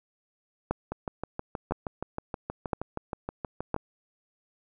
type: two click trains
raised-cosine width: 1 ms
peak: -12 / -18 dBFS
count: 4 / 19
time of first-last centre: 0.71-3.743 / 0.92-3.764 s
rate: 0.989 / 6.33 Hz
effects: none